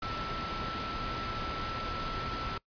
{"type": "tone in noise", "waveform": "sine", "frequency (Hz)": 1329, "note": "E6", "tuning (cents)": 14, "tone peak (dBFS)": -37, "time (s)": [0.02, 2.58], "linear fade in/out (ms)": 5, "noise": "pink", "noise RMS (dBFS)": -37, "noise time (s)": [0.02, 2.58], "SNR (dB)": -3, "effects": ["noise-tail reverb RT60 0.1 s tail -22 dB re dry", "resampled to 11025 Hz"]}